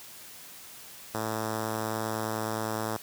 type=tone with notch filter; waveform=5% pulse; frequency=109.8 Hz; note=A2; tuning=3 cents flat; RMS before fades=-32 dBFS; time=1.14-2.97 s; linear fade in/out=5 ms; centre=2900 Hz; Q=1.2; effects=white hiss -47 dBFS RMS until 3.02 s + high-pass 60 Hz 12 dB/octave